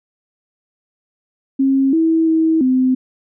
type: tone with pitch steps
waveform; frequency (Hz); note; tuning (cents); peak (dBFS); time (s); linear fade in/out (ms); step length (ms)
sine; 269.9 / 324.7 / 321.4 / 257.5; C#4 / E4 / E4 / C4; -46 / -26 / -44 / -28; -11; 1.59-2.95; 10; 340
effects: none